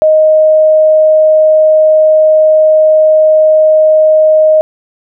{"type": "tone", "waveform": "sine", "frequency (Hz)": 623, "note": "D#5", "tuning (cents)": 2, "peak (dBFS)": -3, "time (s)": [0.02, 4.61], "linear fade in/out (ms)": 0, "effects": []}